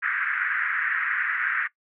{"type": "band-pass noise", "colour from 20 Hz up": "pink", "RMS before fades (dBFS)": -26, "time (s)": [0.02, 1.68], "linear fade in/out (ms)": 20, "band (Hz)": [1400, 2000], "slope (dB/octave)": 48, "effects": ["noise-tail reverb RT60 0.1 s tail -19 dB re dry"]}